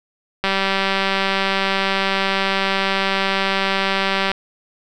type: click train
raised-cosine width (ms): 0.3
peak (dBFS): -3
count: 753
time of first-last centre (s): 0.44-4.316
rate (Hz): 194
effects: none